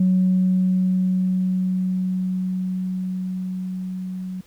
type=tone with level ramp; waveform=sine; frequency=185 Hz; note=F#3; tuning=in tune; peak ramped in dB=-13 to -27 dBFS; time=0-4.41 s; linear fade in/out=5 ms; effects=tanh soft clip ceiling -10 dBFS + pink hiss -55 dBFS RMS until 4.46 s